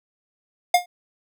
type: tone with exponential decay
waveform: square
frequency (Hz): 711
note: F5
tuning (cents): +31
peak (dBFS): -10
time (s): 0.74-0.86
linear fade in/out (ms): 5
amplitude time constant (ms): 26
effects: none